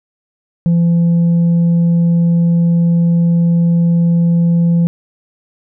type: tone with tanh clipping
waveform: triangle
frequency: 169.9 Hz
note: F3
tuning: 47 cents flat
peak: -9 dBFS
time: 0.66-4.87 s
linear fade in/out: 0 ms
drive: 7 dB
effects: none